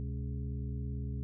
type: harmonic tone with a mistuned harmonic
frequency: 69.3 Hz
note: C#2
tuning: in tune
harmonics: 1 / 2 / 3 / 4 / 6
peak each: -37 / -38 / -45 / -49 / -53 dBFS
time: 0-1.23 s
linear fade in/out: 0 ms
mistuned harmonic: 2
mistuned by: -150 cents
effects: none

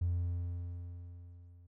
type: tone with level ramp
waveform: triangle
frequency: 87.4 Hz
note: F2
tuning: 2 cents sharp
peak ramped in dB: -25 to -53 dBFS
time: 0.01-1.67 s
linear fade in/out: 10 ms
effects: tanh soft clip ceiling -26 dBFS

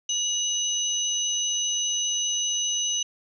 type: tone cluster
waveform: sine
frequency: 2905 / 3833 / 6090 Hz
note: F#7 / A#7 / F#8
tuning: -32 / +47 / +49 cents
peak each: -27 / -35 / -26 dBFS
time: 0.09-3.03 s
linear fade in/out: 5 ms
effects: none

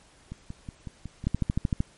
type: two click trains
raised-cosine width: 5 ms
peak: -24 / -12 dBFS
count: 6 / 8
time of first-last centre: 0.32-1.241 / 1.27-1.804 s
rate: 5.43 / 13.1 Hz
effects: pink hiss -57 dBFS RMS until 1.97 s + MP3 48 kbps

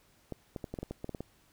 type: clicks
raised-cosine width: 2 ms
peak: -24 dBFS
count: 11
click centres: 0.323 / 0.562 / 0.642 / 0.74 / 0.788 / 0.83 / 0.91 / 1.044 / 1.093 / 1.148 / 1.206 s
effects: pink hiss -66 dBFS RMS until 1.52 s

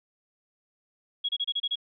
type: tone bursts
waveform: sine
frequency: 3322 Hz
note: G#7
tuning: in tune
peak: -25 dBFS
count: 7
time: 1.24-1.757 s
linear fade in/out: 10 ms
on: 49 ms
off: 29 ms
effects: none

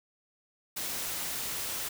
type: noise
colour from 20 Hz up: white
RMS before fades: -35 dBFS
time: 0.76-1.89 s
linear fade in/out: 10 ms
effects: none

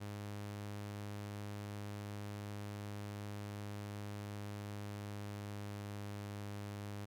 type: tone with pitch glide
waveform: sawtooth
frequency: 102.7 to 102.11 Hz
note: G#2 to G#2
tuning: -19 to -29 cents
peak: -39 dBFS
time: 0-7.06 s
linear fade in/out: 20 ms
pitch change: -10 cents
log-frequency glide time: 4.64-6.38 s
effects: none

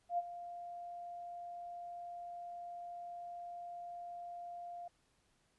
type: tone with ADSR envelope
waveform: sine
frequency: 698.5 Hz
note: F5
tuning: in tune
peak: -30 dBFS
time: 0.09-4.88 s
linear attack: 91 ms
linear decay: 34 ms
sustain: -14 dB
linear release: 5 ms
effects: pink hiss -75 dBFS RMS until 5.58 s + resampled to 24000 Hz

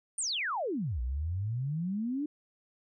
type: exponential two-way sweep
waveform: sine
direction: down then up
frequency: 9540 to 58.1 to 305.5 Hz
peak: -30 dBFS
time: 0.18-2.26 s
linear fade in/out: 5 ms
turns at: 1.01 s
effects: none

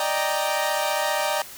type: chord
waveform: sawtooth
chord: Eb major seventh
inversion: third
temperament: equal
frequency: 587.3 / 622.3 / 784 / 932.3 Hz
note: D5 / Eb5 / G5 / Bb5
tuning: 0 / 0 / 0 / 0 cents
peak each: -24 dBFS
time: 0-1.42 s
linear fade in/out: 2 ms
effects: white hiss -41 dBFS RMS until 1.57 s

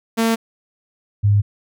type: tone pair in turn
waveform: sawtooth / sine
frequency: 226.8 / 102.47 Hz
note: A#3 / G#2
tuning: -47 / -23 cents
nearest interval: octave + major second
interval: 1376 cents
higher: first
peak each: -11 dBFS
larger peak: neither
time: 0.17-0.36 / 1.23-1.42 s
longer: neither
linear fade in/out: 20 ms
effects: none

